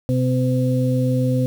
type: harmonic tone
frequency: 127.5 Hz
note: C3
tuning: 44 cents flat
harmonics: 1 / 2 / 4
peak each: -18 / -21 / -24 dBFS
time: 0.09-1.46 s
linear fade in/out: 0 ms
effects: 7-bit